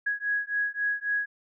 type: beating tone pair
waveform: sine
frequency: 1661.2 / 1664.9 Hz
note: G#6 / G#6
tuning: 0 / +4 cents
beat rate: 3.7 Hz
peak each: -29 dBFS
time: 0.06-1.26 s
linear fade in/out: 10 ms
effects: none

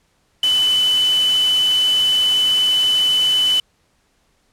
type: tone in noise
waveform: sine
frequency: 3004 Hz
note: F#7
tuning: 26 cents sharp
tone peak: -13 dBFS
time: 0.43-3.6 s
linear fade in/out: 2 ms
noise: white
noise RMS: -28 dBFS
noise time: 0.43-3.6 s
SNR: +12 dB
effects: pink hiss -62 dBFS RMS until 4.52 s + low-pass 10000 Hz 12 dB/octave

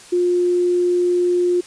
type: tone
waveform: sine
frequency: 354.9 Hz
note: F4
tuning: 28 cents sharp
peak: -14 dBFS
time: 0.12-1.61 s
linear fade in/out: 10 ms
effects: white hiss -42 dBFS RMS until 1.66 s + resampled to 22050 Hz

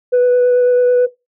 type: tone with vibrato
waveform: sine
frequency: 493.9 Hz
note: B4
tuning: in tune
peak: -6 dBFS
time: 0.12-1.07 s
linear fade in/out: 20 ms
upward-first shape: sine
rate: 9.1 Hz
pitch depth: 9 cents each way
effects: noise-tail reverb RT60 0.2 s tail -17 dB re dry + tanh soft clip ceiling -7 dBFS

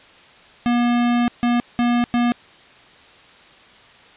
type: tone bursts at uneven times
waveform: square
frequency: 240.2 Hz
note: B3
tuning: 48 cents flat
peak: -16 dBFS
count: 4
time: 0.66-1.28 / 1.43-1.6 / 1.79-2.04 / 2.14-2.32 s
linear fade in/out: 0 ms
effects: white hiss -47 dBFS RMS until 4.16 s + resampled to 8000 Hz

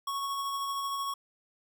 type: tone with tremolo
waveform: square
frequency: 1107 Hz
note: C#6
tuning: 3 cents flat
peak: -31 dBFS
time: 0.07-1.14 s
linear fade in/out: 5 ms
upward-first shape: sine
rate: 13 Hz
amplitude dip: 25%
effects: none

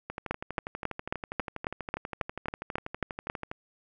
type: two click trains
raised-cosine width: 0.5 ms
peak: -13 / -20 dBFS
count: 12 / 43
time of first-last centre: 0.31-3.299 / 0.1-3.515 s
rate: 3.68 / 12.3 Hz
effects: none

